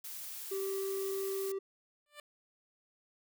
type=noise; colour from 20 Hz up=blue; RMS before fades=-44 dBFS; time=0.04-1.52 s; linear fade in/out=5 ms
type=tone; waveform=triangle; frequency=388.9 Hz; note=G4; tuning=14 cents flat; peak=-32 dBFS; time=0.51-1.59 s; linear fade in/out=10 ms
type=tone with exponential growth; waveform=10% pulse; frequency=591 Hz; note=D5; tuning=11 cents sharp; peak=-36 dBFS; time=2.06-2.2 s; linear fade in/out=2 ms; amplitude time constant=29 ms
effects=none